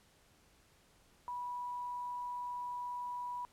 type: tone with quantisation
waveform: sine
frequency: 979 Hz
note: B5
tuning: 15 cents flat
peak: -38 dBFS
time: 1.28-3.45 s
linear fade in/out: 0 ms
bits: 11
effects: pink hiss -67 dBFS RMS until 3.52 s + low-pass 12000 Hz 12 dB/octave